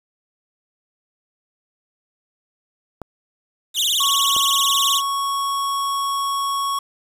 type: clicks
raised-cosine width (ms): 1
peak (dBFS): -17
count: 2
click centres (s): 3.017 / 4.365
type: tone with vibrato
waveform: sawtooth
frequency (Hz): 3336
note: G#7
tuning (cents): +7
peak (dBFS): -14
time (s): 3.74-5.02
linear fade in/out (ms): 50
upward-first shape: triangle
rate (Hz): 19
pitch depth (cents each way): 290
type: tone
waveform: square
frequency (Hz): 1108.7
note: C#6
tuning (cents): 0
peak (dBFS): -21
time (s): 4-6.79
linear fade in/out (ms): 5
effects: resampled to 32000 Hz + 7-bit